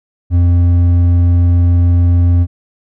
sine tone with hard clipping, 87.31 Hz, F2, in tune, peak -8 dBFS, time 0.3-2.47 s, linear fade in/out 50 ms, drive 5 dB, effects none

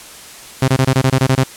sawtooth tone bursts, 131.7 Hz, C3, 12 cents sharp, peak -6 dBFS, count 10, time 0.62-1.436 s, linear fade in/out 5 ms, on 60 ms, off 24 ms, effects white hiss -36 dBFS RMS until 1.56 s + low-pass 11000 Hz 12 dB/octave

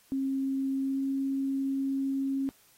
sine tone with pitch glide, 269.3 to 271.3 Hz, C#4 to C#4, -50 to -37 cents, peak -27 dBFS, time 0.12-2.49 s, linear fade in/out 0 ms, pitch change +13 cents, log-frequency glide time 0.8-1.03 s, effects white hiss -62 dBFS RMS until 2.77 s + AAC 48 kbps

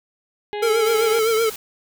harmonic tone, 415.3 Hz, G#4, in tune, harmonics 1 / 2 / 4 / 5 / 6 / 7 / 8 / 9 / 10, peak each -26 / -30 / -40 / -38 / -42 / -41 / -45 / -45 / -49 dBFS, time 0.53-1.19 s, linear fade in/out 0 ms
square tone with vibrato, 447.8 Hz, A4, 30 cents sharp, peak -17 dBFS, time 0.62-1.5 s, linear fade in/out 10 ms, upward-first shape triangle, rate 7.8 Hz, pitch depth 71 cents each way
white noise, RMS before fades -34 dBFS, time 0.86-1.56 s, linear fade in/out 2 ms
effects none

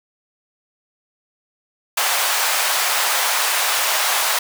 pink high-pass noise, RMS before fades -19 dBFS, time 1.97-4.39 s, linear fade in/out 5 ms, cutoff 700 Hz, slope 24 dB/octave, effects none

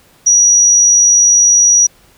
sine tone, 5800 Hz, F#8, 35 cents flat, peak -5 dBFS, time 0.26-1.87 s, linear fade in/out 10 ms, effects pink hiss -48 dBFS RMS until 2.17 s

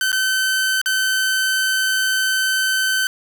sawtooth tone with dropouts, 1533 Hz, G6, 39 cents flat, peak -13 dBFS, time 0.01-3.07 s, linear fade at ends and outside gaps 1 ms, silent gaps 0.118-0.128 / 0.815-0.859 s, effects none

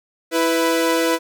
sawtooth tone pair together, 329.4 / 496.2 Hz, E4 / B4, -1 / +8 cents, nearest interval perfect fifth, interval 709 cents, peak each -15 dBFS, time 0.31-1.19 s, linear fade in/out 50 ms, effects none

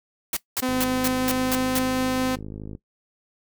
white noise bursts, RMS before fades -25 dBFS, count 7, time 0.33-1.789 s, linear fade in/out 2 ms, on 37 ms, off 200 ms
sawtooth tone with pitch glide, 255.3 to 257.2 Hz, C4 to C4, -42 to -30 cents, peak -18 dBFS, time 0.62-2.36 s, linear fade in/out 10 ms, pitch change +12 cents, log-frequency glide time 0.88-1.78 s
click train, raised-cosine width 3 ms, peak -23 dBFS, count 109, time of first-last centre 0.69-2.751 s, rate 52.4 Hz
effects noise-tail reverb RT60 0.1 s tail -18 dB re dry

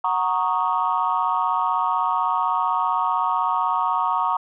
sine chord, D# minor seventh, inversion first, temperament equal, 740 / 932.3 / 1108.7 / 1244.5 Hz, F#5 / A#5 / C#6 / D#6, 0 / 0 / 0 / 0 cents, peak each -26 / -22 / -23 / -26 dBFS, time 0.04-4.37 s, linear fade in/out 5 ms, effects tanh soft clip ceiling -10 dBFS

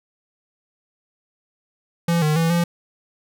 square tone with pitch steps, 169.8 / 152.7 / 164.9 / 171.6 Hz, F3 / D#3 / E3 / F3, -48 / -32 / +1 / -30 cents, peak -17 dBFS, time 2.08-2.64 s, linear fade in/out 5 ms, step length 140 ms, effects none

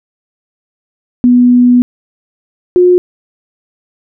sine tone pair in turn, 245.9 / 359.4 Hz, B3 / F4, -7 / +50 cents, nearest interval perfect fifth, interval 657 cents, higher second, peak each -3 dBFS, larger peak neither, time 1.24-1.82 / 2.76-2.98 s, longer first, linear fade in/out 0 ms, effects none

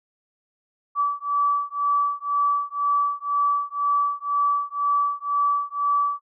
sine beating tone pair, 1151 / 1153 Hz, D6 / D6, -35 / -32 cents, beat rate 2 Hz, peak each -23 dBFS, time 0.95-6.21 s, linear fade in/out 50 ms, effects none

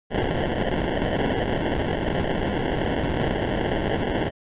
violet noise with sample-and-hold, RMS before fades -24 dBFS, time 0.1-4.31 s, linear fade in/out 50 ms, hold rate 1225 Hz, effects resampled to 8000 Hz

